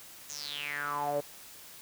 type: tone with band-pass filter sweep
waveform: sawtooth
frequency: 145.5 Hz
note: D3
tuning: 16 cents flat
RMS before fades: -35 dBFS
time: 0.29-1.21 s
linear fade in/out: 10 ms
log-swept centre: 6900 to 510 Hz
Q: 8.2
effects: white hiss -50 dBFS RMS until 1.81 s